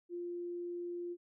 sine tone, 349.2 Hz, F4, in tune, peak -38 dBFS, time 0.09-1.17 s, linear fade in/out 50 ms, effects none

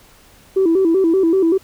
sine tone with vibrato, 355.4 Hz, F4, 30 cents sharp, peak -10 dBFS, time 0.56-1.58 s, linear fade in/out 10 ms, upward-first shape square, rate 5.2 Hz, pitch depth 130 cents each way, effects tanh soft clip ceiling -7 dBFS + pink hiss -48 dBFS RMS until 1.63 s

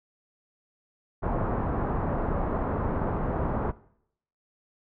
pink low-pass noise, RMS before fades -28 dBFS, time 1.22-3.72 s, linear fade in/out 20 ms, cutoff 1200 Hz, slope 24 dB/octave, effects noise-tail reverb RT60 0.7 s tail -20 dB re dry

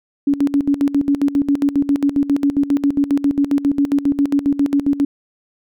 sine tone with tremolo, 282.5 Hz, C#4, 33 cents sharp, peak -11 dBFS, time 0.27-5.05 s, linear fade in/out 5 ms, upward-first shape square, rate 7.4 Hz, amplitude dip 80%, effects none

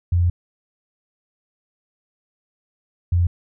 sine tone pair in turn, 87.31 / 87.31 Hz, F2 / F2, 0 / 0 cents, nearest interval unison, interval 0 cents, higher neither, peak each -14 dBFS, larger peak neither, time 0.12-0.3 / 3.12-3.27 s, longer first, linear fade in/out 5 ms, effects none

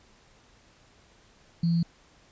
sine tone with sample-and-hold, 168.6 Hz, E3, 39 cents sharp, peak -21 dBFS, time 1.63-1.83 s, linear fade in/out 5 ms, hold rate 4410 Hz, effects pink hiss -59 dBFS RMS until 2.31 s + resampled to 16000 Hz

